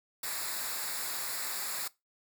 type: noise with comb filter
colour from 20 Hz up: white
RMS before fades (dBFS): -36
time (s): 0.23-1.88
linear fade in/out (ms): 5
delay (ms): 0.33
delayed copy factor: -0.7
effects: noise-tail reverb RT60 0.2 s tail -20 dB re dry